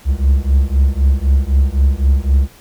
triangle beating tone pair, 66.3 / 70.2 Hz, C2 / C#2, +23 / +22 cents, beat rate 3.9 Hz, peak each -11 dBFS, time 0.05-2.49 s, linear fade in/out 50 ms, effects pink hiss -44 dBFS RMS until 2.6 s

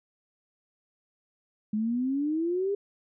sine exponential sweep, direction up, 208.7 to 410 Hz, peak -25 dBFS, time 1.73-2.75 s, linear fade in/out 5 ms, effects none

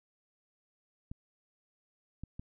clicks, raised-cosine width 5 ms, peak -29 dBFS, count 3, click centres 1.115 / 2.236 / 2.395 s, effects none

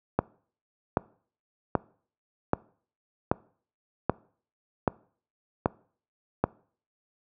click train, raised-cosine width 1 ms, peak -7 dBFS, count 9, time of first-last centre 0.19-6.44 s, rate 1.28 Hz, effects noise-tail reverb RT60 0.5 s tail -23 dB re dry + high-pass 80 Hz 12 dB/octave

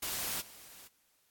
white noise with level steps, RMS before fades -36 / -53 dBFS, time 0.02-0.88 s, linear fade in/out 10 ms, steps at 0.4 s, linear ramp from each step 20 ms, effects white hiss -72 dBFS RMS until 1.3 s + AAC 64 kbps

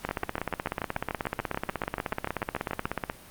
two click trains, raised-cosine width 0.5 ms, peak -14 / -13 dBFS, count 20 / 51, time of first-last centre 0.09-2.856 / 0.05-3.099 s, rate 6.87 / 16.4 Hz, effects pink hiss -49 dBFS RMS until 3.3 s + Opus 48 kbps

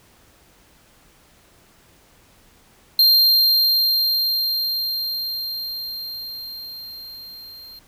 square tone with level ramp, 4186 Hz, C8, in tune, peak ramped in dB -11 to -39 dBFS, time 2.99-7.79 s, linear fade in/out 2 ms, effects pink hiss -54 dBFS RMS until 7.87 s

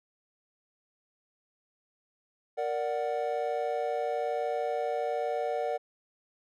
triangle chord, Bb augmented, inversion none, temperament equal, 466.2 / 587.3 / 740 Hz, Bb4 / D5 / F#5, 0 / 0 / 0 cents, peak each -31 dBFS, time 2.57-5.78 s, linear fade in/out 20 ms, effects none

